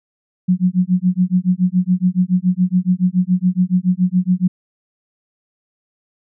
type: tone with tremolo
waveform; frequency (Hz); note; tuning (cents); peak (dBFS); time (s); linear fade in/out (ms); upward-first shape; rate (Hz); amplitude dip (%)
sine; 182.1; F#3; -27; -9; 0.48-4.48; 10; sine; 7.1; 100
effects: none